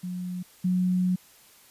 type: tone pair in turn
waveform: sine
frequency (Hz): 180.4 / 182.29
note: F#3 / F#3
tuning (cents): -44 / -26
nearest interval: unison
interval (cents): 18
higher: second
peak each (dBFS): -30 / -21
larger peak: second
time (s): 0.03-0.43 / 0.64-1.16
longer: second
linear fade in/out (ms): 10
effects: white hiss -55 dBFS RMS until 1.7 s + resampled to 32000 Hz